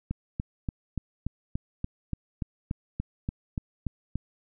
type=click train; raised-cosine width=5 ms; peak=-17 dBFS; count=15; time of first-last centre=0.11-4.156 s; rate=3.46 Hz; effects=none